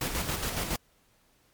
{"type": "noise with tremolo", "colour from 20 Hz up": "pink", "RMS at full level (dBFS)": -30, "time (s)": [0.01, 0.76], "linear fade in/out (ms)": 2, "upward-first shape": "square", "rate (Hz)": 7.2, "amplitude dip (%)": 45, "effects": ["pink hiss -66 dBFS RMS until 1.53 s", "MP3 96 kbps"]}